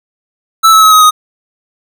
square tone with pitch steps, 1316 / 1298.6 / 1281.5 / 1264.6 / 1247.9 Hz, E6 / E6 / E6 / D#6 / D#6, -3 / -26 / -49 / +28 / +5 cents, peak -3 dBFS, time 0.63-1.11 s, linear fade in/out 20 ms, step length 96 ms, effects none

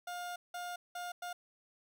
30% pulse tone bursts at uneven times, 709 Hz, F5, 26 cents sharp, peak -37 dBFS, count 4, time 0.07-0.36 / 0.54-0.76 / 0.95-1.12 / 1.22-1.33 s, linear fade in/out 5 ms, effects none

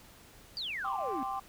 sine exponential sweep, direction down, 4824 to 246.9 Hz, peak -34 dBFS, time 0.57-1.23 s, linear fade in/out 0 ms
sine chord, G suspended fourth, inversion none, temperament equal, 784 / 1046.5 / 1174.7 Hz, G5 / C6 / D6, 0 / 0 / 0 cents, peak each -35 / -38 / -38 dBFS, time 0.84-1.4 s, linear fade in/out 10 ms
effects tanh soft clip ceiling -25 dBFS + pink hiss -56 dBFS RMS until 1.48 s

